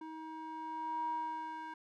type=tone with band-pass filter sweep; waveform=square; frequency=317.2 Hz; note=D#4; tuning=33 cents sharp; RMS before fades=-41 dBFS; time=0.01-1.74 s; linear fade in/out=5 ms; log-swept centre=660 to 1200 Hz; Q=6.9; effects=none